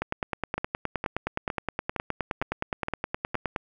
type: two click trains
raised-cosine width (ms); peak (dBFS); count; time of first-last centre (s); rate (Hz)
0.5; -14 / -12; 7 / 35; 0.58-3.345 / 0.02-3.562; 2.17 / 9.6
effects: none